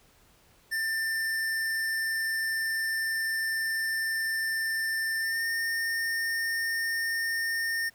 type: tone with pitch glide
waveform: square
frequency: 1789 to 1822.4 Hz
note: A6 to A#6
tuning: +28 to -40 cents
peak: -28 dBFS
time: 0.71-7.9 s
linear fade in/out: 20 ms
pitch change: +32 cents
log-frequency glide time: 5.19-5.45 s
effects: pink hiss -61 dBFS RMS until 7.94 s